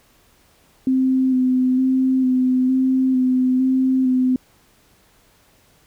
sine tone with vibrato, 258.2 Hz, C4, 23 cents flat, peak -14 dBFS, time 0.87-4.36 s, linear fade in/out 2 ms, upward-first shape square, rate 1.1 Hz, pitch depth 18 cents each way, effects pink hiss -56 dBFS RMS until 5.86 s

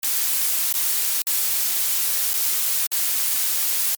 blue noise with dropouts, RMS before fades -21 dBFS, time 0.03-3.95 s, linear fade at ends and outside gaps 2 ms, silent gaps 0.727-0.739 / 1.22-1.269 / 2.334-2.339 / 2.868-2.916 s, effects MP3 96 kbps

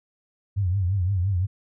sine tone with vibrato, 94 Hz, F#2, 28 cents sharp, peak -20 dBFS, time 0.56-1.47 s, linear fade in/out 20 ms, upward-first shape triangle, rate 5.8 Hz, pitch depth 160 cents each way, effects none

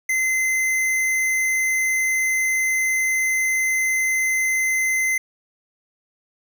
square tone, 2061 Hz, C7, 27 cents flat, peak -19 dBFS, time 0.09-5.18 s, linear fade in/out 5 ms, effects none

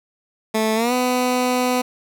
15% pulse tone with pitch glide, 219.3 to 250.5 Hz, A3 to B3, -6 to +25 cents, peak -11 dBFS, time 0.54-1.82 s, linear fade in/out 10 ms, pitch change +231 cents, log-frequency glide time 0.75-0.93 s, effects none

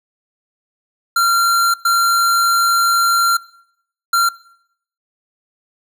square tone bursts at uneven times, 1376 Hz, F6, 26 cents flat, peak -12 dBFS, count 3, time 1.16-1.74 / 1.85-3.37 / 4.13-4.29 s, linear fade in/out 5 ms, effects noise-tail reverb RT60 0.7 s tail -21 dB re dry

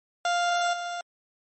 30% pulse tone with level steps, 699 Hz, F5, 1 cent sharp, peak -20 / -28 dBFS, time 0.25-1.01 s, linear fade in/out 2 ms, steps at 0.73 s, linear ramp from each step 5 ms, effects MP3 32 kbps

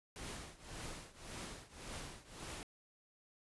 pink noise with tremolo, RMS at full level -45 dBFS, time 0.16-2.63 s, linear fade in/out 0 ms, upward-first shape triangle, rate 1.8 Hz, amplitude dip 90%, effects resampled to 24000 Hz

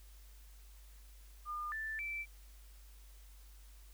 sine tone with pitch steps, 1209 / 1764 / 2330 Hz, D6 / A6 / D7, +50 / +4 / -14 cents, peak -38 dBFS, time 1.45-2.26 s, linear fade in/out 50 ms, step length 270 ms, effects added 50 Hz sine -54 dBFS peak until 3.93 s + white hiss -65 dBFS RMS until 3.93 s

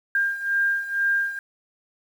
sine beating tone pair, 1600 / 1602.1 Hz, G6 / G6, +35 / +37 cents, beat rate 2.1 Hz, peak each -26 / -22 dBFS, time 0.15-1.39 s, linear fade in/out 2 ms, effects 8-bit

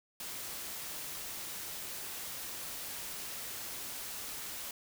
white noise, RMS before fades -42 dBFS, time 0.2-4.71 s, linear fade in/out 2 ms, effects none

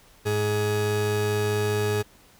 40% pulse tone pair together, 104.8 / 419.2 Hz, G#2 / G#4, +16 / +16 cents, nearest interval 2 octaves, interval 2400 cents, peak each -25 / -25 dBFS, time 0.25-2.03 s, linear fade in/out 20 ms, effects pink hiss -55 dBFS RMS until 2.39 s

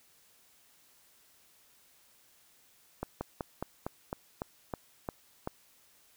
slowing click train, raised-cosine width 1 ms, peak -20 dBFS, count 10, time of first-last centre 3.03-5.474 s, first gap 180 ms, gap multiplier 1.1, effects white hiss -64 dBFS RMS until 6.16 s

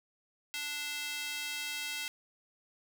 square tone with high-pass filter, 293.7 Hz, D4, in tune, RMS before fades -38 dBFS, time 0.54-2.08 s, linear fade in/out 0 ms, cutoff 2500 Hz, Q 1.5, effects none

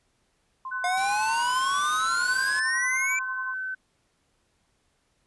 sine tone with tremolo, 1046.5 Hz, C6, in tune, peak -31 dBFS, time 0.65-3.54 s, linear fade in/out 2 ms, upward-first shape sine, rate 11 Hz, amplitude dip 65%
sine tone with pitch glide, 1500 to 1525.3 Hz, F#6 to G6, +23 to -48 cents, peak -29 dBFS, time 0.71-3.75 s, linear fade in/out 10 ms, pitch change +29 cents, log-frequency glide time 2.32-2.42 s
square exponential sweep, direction up, 710 to 2349 Hz, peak -25 dBFS, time 0.84-3.19 s, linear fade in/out 2 ms
white noise, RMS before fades -39 dBFS, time 0.97-2.6 s, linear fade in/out 5 ms
effects pink hiss -70 dBFS RMS until 5.26 s + resampled to 24000 Hz

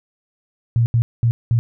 sine tone bursts at uneven times, 117 Hz, A#2, 7 cents sharp, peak -12 dBFS, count 4, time 0.76-0.86 / 0.94-1.02 / 1.23-1.31 / 1.51-1.59 s, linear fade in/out 0 ms, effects none

